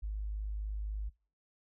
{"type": "tone", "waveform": "sine", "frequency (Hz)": 51.91, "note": "G#1", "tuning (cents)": 0, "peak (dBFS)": -34, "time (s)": [0.02, 1.1], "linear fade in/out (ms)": 20, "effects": ["noise-tail reverb RT60 0.4 s tail -26 dB re dry"]}